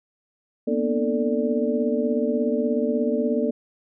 sine tone cluster, 234.8 / 251.4 / 300 / 444.2 / 587 Hz, A#3 / B3 / D4 / A4 / D5, +13 / +31 / +37 / +16 / -1 cents, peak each -25 / -26 / -30 / -25 / -28 dBFS, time 0.67-3.51 s, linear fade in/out 10 ms, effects none

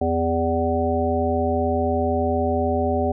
harmonic tone with a mistuned harmonic, 83.5 Hz, E2, 23 cents sharp, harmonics 1 / 3 / 5 / 7 / 9, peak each -25 / -25 / -25 / -25 / -25 dBFS, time 0.01-3.12 s, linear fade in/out 5 ms, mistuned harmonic 5, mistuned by -46 cents, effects none

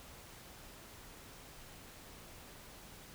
silence, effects pink hiss -54 dBFS RMS until 3.14 s

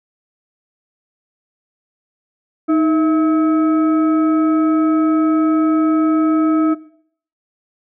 sine tone with frequency modulation, 313.4 Hz, D#4, 13 cents sharp, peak -11 dBFS, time 2.68-6.75 s, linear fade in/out 20 ms, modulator 973 Hz, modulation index 0.49, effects noise-tail reverb RT60 0.6 s tail -18 dB re dry

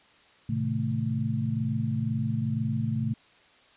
sine tone cluster, 112.1 / 134.2 / 160.1 / 221.2 Hz, A2 / C3 / D#3 / A3, +33 / +44 / +50 / +9 cents, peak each -30 / -30 / -37 / -30 dBFS, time 0.49-3.14 s, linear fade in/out 5 ms, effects white hiss -58 dBFS RMS until 3.76 s + resampled to 8000 Hz

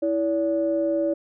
sine tone pair together, 327.6 / 572 Hz, E4 / D5, -11 / -46 cents, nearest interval minor seventh, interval 965 cents, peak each -23 / -22 dBFS, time 0.02-1.14 s, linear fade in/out 10 ms, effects tanh soft clip ceiling -12 dBFS

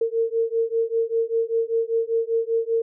sine beating tone pair, 454 / 459.1 Hz, A#4 / A#4, -46 / -26 cents, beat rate 5.1 Hz, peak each -23 dBFS, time 0.01-2.82 s, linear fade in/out 5 ms, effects none

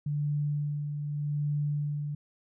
sine tone with tremolo, 146.83 Hz, D3, in tune, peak -26 dBFS, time 0.06-2.15 s, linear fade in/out 5 ms, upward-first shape sine, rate 0.83 Hz, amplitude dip 45%, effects none

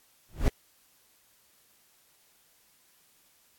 brown noise with exponential growth, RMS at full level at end -19 dBFS, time 0.29-0.48 s, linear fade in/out 1 ms, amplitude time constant 40 ms, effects white hiss -64 dBFS RMS until 3.58 s + AAC 64 kbps

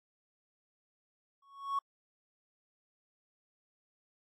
triangle tone with exponential growth, 1108 Hz, C#6, 1 cent flat, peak -24 dBFS, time 1.42-1.79 s, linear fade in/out 5 ms, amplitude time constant 79 ms, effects tanh soft clip ceiling -25 dBFS + AAC 48 kbps

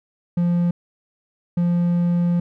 triangle tone pair in turn, 173.8 / 173.8 Hz, F3 / F3, -8 / -8 cents, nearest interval unison, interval 0 cents, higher neither, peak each -14 dBFS, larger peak neither, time 0.37-0.71 / 1.57-2.4 s, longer second, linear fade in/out 5 ms, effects none

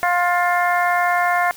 harmonic tone, 352.9 Hz, F4, 18 cents sharp, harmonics 2 / 3 / 4 / 5 / 6, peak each -18 / -22 / -24 / -23 / -26 dBFS, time 0.03-1.51 s, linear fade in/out 0 ms, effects white hiss -41 dBFS RMS until 1.56 s

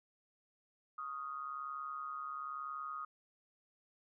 sine tone with amplitude modulation, 1244.5 Hz, D#6, in tune, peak -37 dBFS, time 0.98-3.05 s, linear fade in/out 5 ms, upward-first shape sine, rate 141 Hz, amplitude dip 70%, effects none

